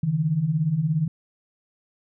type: beating tone pair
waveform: sine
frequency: 142.7 / 159.7 Hz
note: D3 / D#3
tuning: -49 / +45 cents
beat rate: 17 Hz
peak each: -26 / -21 dBFS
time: 0.03-1.08 s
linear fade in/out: 5 ms
effects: none